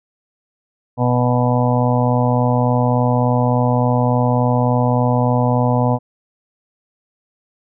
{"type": "harmonic tone", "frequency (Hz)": 123.47, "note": "B2", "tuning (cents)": 0, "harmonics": [1, 2, 4, 5, 6, 7, 8], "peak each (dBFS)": [-16, -19, -22, -23, -24, -24, -25], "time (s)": [0.97, 5.99], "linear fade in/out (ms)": 50, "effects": []}